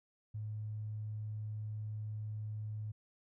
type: tone with tanh clipping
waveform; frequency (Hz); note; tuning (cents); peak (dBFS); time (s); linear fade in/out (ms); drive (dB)
triangle; 107; A2; -48; -38; 0.34-2.92; 10; 3
effects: none